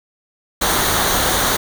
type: noise with comb filter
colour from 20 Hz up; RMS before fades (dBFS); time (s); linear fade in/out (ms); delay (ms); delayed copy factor
pink; -17; 0.61-1.57; 10; 0.39; -0.55
effects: none